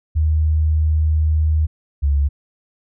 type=tone pair in turn; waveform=sine; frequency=77.78 / 70.77 Hz; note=D#2 / C#2; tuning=0 / +36 cents; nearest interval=major second; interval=164 cents; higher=first; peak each=-13 dBFS; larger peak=neither; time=0.15-1.67 / 2.02-2.29 s; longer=first; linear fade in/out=20 ms; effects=none